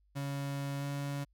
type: tone with pitch glide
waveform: 35% pulse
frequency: 140 to 141.54 Hz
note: C#3 to C#3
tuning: +18 to +36 cents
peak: -33 dBFS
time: 0.15-1.25 s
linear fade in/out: 20 ms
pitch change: +18 cents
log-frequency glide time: 0.79-0.84 s
effects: added 50 Hz sine -66 dBFS peak until 1.33 s